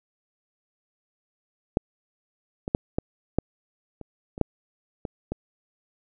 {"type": "clicks", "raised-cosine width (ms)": 2, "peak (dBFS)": [-6, -16, -6, -10, -7, -25, -22, -6, -17, -15], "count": 10, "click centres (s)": [1.771, 2.679, 2.749, 2.985, 3.386, 4.013, 4.379, 4.413, 5.052, 5.32], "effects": []}